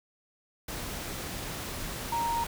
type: tone in noise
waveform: sine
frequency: 932.3 Hz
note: A#5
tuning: in tune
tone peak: -27 dBFS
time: 2.12-2.44 s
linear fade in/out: 5 ms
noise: pink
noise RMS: -37 dBFS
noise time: 0.68-2.47 s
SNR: +7 dB
effects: none